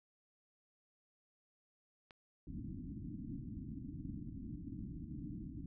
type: click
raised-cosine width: 0.3 ms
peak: -39 dBFS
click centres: 2.108 s
type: low-pass noise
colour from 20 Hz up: white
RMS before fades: -46 dBFS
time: 2.47-5.66 s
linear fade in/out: 2 ms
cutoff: 310 Hz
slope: 96 dB/octave
effects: none